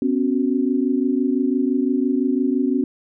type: chord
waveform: sine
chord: B suspended second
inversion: none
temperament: equal with one note detuned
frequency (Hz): 251.3 / 277.2 / 370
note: B3 / C#4 / F#4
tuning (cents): +30 / 0 / 0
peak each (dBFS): -20 / -20 / -25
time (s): 0.02-2.84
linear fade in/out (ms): 2
effects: none